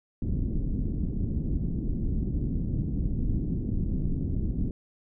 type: low-pass noise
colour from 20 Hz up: pink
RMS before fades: -28 dBFS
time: 0.22-4.71 s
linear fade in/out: 2 ms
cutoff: 280 Hz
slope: 24 dB/octave
effects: none